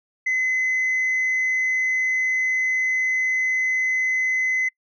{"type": "tone", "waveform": "sine", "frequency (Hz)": 2036, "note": "C7", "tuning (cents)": -48, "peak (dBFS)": -17, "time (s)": [0.26, 4.69], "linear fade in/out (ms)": 10, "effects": ["noise-tail reverb RT60 0.1 s tail -26 dB re dry", "tanh soft clip ceiling -17 dBFS"]}